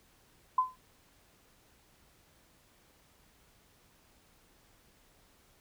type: tone with exponential decay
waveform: sine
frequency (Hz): 1022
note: C6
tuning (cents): -41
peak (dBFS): -20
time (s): 0.58-0.76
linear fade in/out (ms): 5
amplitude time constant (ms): 37
effects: pink hiss -65 dBFS RMS until 5.6 s